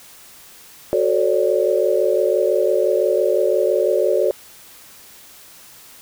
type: chord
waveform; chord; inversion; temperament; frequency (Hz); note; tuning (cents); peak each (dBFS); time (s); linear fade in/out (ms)
sine; D major seventh; first; equal with one note detuned; 370 / 440 / 541.4 / 587.3; F#4 / A4 / C#5 / D5; 0 / 0 / -41 / 0; -20; 0.93-4.31; 0
effects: white hiss -44 dBFS RMS until 6.01 s